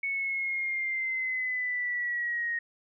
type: linear sweep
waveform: sine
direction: down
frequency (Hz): 2217 to 1864.7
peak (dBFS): -28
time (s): 0.03-2.59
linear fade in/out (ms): 5
effects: none